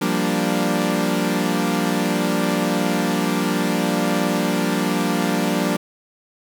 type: chord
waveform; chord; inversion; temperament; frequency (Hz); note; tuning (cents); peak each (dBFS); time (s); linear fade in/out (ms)
sawtooth; G minor seventh; third; equal; 174.61 / 196 / 233.1 / 293.7; F3 / G3 / Bb3 / D4; 0 / 0 / 0 / 0; -20; 0.01-5.77; 10
effects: none